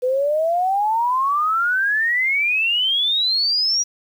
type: exponential sweep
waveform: sine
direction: up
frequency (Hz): 493.9 to 5810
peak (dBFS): -16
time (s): 0.02-3.84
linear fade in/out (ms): 20
effects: 8-bit